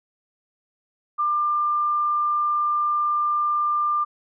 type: tone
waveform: sine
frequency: 1194 Hz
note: D6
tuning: 28 cents sharp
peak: -19 dBFS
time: 1.18-4.05 s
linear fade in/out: 20 ms
effects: none